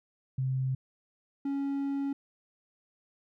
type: tone pair in turn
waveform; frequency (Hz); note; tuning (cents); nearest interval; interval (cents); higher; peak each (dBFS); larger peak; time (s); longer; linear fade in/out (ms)
sine / triangle; 131.2 / 278; C3 / C#4; +5 / +5; octave + minor second; 1300; second; -27; neither; 0.38-0.75 / 1.45-2.13; second; 5
effects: none